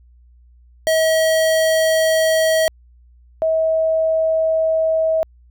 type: tone pair in turn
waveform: square / sine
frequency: 640 / 642.2 Hz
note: D#5 / E5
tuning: +49 / -45 cents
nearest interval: unison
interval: 6 cents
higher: second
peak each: -14 dBFS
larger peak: neither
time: 0.87-2.68 / 3.42-5.23 s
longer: neither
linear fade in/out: 0 ms
effects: added 60 Hz sine -46 dBFS peak until 5.5 s